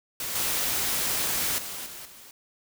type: noise with level steps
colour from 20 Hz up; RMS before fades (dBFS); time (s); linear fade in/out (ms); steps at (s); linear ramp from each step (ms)
white; -32 / -27 / -36 / -41 / -48; 0.2-2.31; 2; 0.35 / 1.58 / 1.86 / 2.05; 5
effects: none